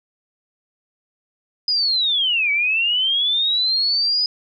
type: linear two-way sweep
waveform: sine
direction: down then up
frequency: 5010 to 2256 to 5010 Hz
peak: -16 dBFS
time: 1.68-4.26 s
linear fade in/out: 2 ms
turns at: 2.51 s
effects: none